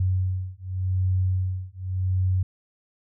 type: beating tone pair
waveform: sine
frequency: 92.5 / 93.37 Hz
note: F#2 / F#2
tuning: 0 / +16 cents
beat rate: 0.87 Hz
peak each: -25 dBFS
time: 0-2.43 s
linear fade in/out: 5 ms
effects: none